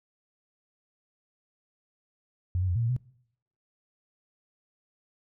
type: tone with pitch steps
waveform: sine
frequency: 90.2 / 93 / 87.9 / 116.9 / 116 / 126.1 Hz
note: F#2 / F#2 / F2 / A#2 / A#2 / B2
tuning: -44 / +9 / +12 / +5 / -8 / +36 cents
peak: -24 dBFS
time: 2.55-2.964 s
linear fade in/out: 0 ms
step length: 69 ms
effects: noise-tail reverb RT60 0.7 s tail -23 dB re dry